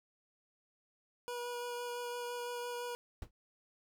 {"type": "tone with vibrato", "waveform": "25% pulse", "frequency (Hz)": 483.9, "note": "B4", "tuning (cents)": -35, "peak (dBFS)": -35, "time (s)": [1.28, 2.95], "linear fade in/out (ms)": 0, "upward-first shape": "sine", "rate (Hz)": 5.9, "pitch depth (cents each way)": 10}
{"type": "noise with exponential decay", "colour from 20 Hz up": "brown", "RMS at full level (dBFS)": -36, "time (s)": [3.22, 3.31], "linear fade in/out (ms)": 2, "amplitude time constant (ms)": 18}
{"effects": []}